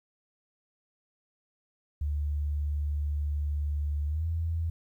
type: tone with pitch glide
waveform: sine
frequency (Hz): 73.42 to 82.41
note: D2 to E2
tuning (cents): 0 to 0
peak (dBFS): -27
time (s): 2.01-4.7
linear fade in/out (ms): 5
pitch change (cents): +200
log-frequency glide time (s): 4.07-4.26
effects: 11-bit